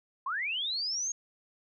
sine linear sweep, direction up, 991 to 6630 Hz, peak -30 dBFS, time 0.26-1.12 s, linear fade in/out 5 ms, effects none

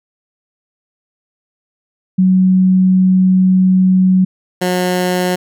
sine / 15% pulse tone pair in turn, 186.2 / 181 Hz, F#3 / F#3, +11 / -38 cents, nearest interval unison, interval 49 cents, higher first, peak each -7 dBFS, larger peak neither, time 2.18-4.25 / 4.61-5.36 s, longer first, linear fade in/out 10 ms, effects none

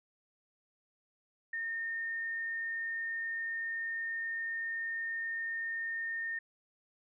sine tone, 1827 Hz, A#6, 35 cents flat, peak -34 dBFS, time 1.53-6.39 s, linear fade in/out 5 ms, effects none

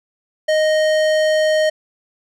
sine tone with tanh clipping, 621 Hz, D#5, 3 cents flat, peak -15 dBFS, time 0.48-1.7 s, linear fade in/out 10 ms, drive 18 dB, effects none

